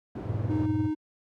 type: low-pass noise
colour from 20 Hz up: white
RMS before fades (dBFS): -37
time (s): 0.15-0.66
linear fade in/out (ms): 5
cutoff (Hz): 380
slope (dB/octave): 12
type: tone with tremolo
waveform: triangle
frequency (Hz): 106.1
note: G#2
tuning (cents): +38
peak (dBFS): -21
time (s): 0.24-0.91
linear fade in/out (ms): 50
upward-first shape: sine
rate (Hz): 20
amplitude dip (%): 100
type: tone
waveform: triangle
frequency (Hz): 309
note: D#4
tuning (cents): -12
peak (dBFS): -24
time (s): 0.49-0.95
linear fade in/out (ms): 20
effects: high-pass 60 Hz 12 dB/octave